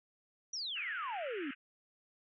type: exponential sweep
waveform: sine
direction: down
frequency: 5990 to 257.7 Hz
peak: -37 dBFS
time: 0.53-1.51 s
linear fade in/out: 5 ms
type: band-pass noise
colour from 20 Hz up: pink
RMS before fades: -47 dBFS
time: 0.75-1.55 s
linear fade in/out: 20 ms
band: 1300 to 3000 Hz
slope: 96 dB/octave
effects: none